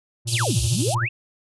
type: tone with tremolo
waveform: triangle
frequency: 116.7 Hz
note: A#2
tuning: 2 cents sharp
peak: -17 dBFS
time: 0.25-1.09 s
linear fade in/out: 50 ms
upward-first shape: sine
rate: 13 Hz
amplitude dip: 70%
type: band-pass noise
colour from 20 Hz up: white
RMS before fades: -29 dBFS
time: 0.27-0.95 s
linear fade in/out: 10 ms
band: 2600 to 11000 Hz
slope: 96 dB/octave
type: exponential two-way sweep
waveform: sine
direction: down then up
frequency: 5300 to 58.27 to 2809 Hz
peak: -23 dBFS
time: 0.32-1.09 s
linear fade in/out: 10 ms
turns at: 0.62 s
effects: none